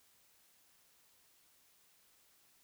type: silence
effects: white hiss -69 dBFS RMS until 2.63 s